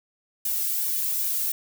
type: noise with flanger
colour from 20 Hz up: violet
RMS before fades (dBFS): -26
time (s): 0.45-1.52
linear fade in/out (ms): 5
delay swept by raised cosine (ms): 1.5 to 2.08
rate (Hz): 2.5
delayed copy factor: -0.75
effects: none